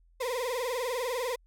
35% pulse tone with vibrato, 493.9 Hz, B4, in tune, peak -28 dBFS, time 0.2-1.36 s, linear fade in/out 10 ms, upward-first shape triangle, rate 20 Hz, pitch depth 150 cents each way, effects added 42 Hz sine -59 dBFS peak until 1.46 s

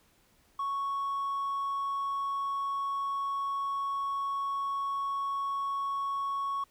triangle tone, 1108.7 Hz, C#6, in tune, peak -27 dBFS, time 0.59-6.64 s, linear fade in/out 5 ms, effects tanh soft clip ceiling -25 dBFS + pink hiss -66 dBFS RMS until 6.7 s

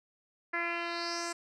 10% pulse tone with low-pass filter sweep, 341.4 Hz, F4, 39 cents flat, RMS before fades -35 dBFS, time 0.53-1.33 s, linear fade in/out 10 ms, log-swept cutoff 1900 to 7600 Hz, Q 4.3, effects none

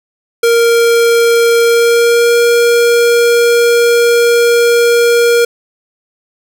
square tone with pitch glide, 466.2 to 472.2 Hz, A#4 to A#4, 0 to +22 cents, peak -7 dBFS, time 0.43-5.45 s, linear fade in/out 5 ms, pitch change +22 cents, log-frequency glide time 1.65-2.37 s, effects none

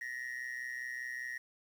triangle tone with amplitude modulation, 1879 Hz, A#6, 13 cents sharp, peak -33 dBFS, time 0.01-1.38 s, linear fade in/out 5 ms, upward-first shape sine, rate 125 Hz, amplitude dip 85%, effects 10-bit

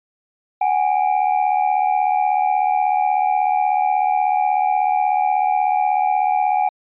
triangle ring-modulated tone, 784 Hz, G5, in tune, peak -10 dBFS, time 0.61-6.69 s, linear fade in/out 5 ms, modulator 38.2 Hz, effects resampled to 8000 Hz

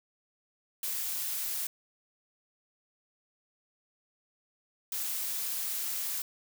blue noise bursts at uneven times, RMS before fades -34 dBFS, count 2, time 0.83-1.67 / 4.92-6.22 s, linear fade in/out 2 ms, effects none

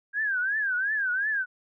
sine tone with vibrato, 1599 Hz, G6, 34 cents sharp, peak -24 dBFS, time 0.13-1.46 s, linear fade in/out 50 ms, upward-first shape triangle, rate 2.8 Hz, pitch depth 190 cents each way, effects none

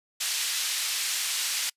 pink band-pass noise, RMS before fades -29 dBFS, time 0.2-1.7 s, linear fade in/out 10 ms, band 2900 to 11000 Hz, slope 12 dB/octave, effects noise-tail reverb RT60 0.1 s tail -26 dB re dry + resampled to 32000 Hz

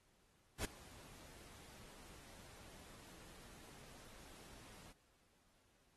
pink noise with ADSR envelope, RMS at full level -40 dBFS, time 0.58-4.93 s, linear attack 67 ms, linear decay 8 ms, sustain -20 dB, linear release 23 ms, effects pink hiss -75 dBFS RMS until 5.96 s + AAC 32 kbps

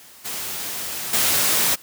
white noise with level steps, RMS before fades -29 / -19 dBFS, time 0.24-1.76 s, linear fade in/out 20 ms, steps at 1.13 s, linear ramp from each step 5 ms, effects white hiss -46 dBFS RMS until 1.82 s + high-pass 80 Hz 12 dB/octave

